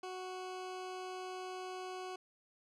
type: tone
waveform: 20% pulse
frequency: 370 Hz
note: F#4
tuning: in tune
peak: -37 dBFS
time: 0.03-2.16 s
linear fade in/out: 5 ms
effects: low-pass 7000 Hz 12 dB/octave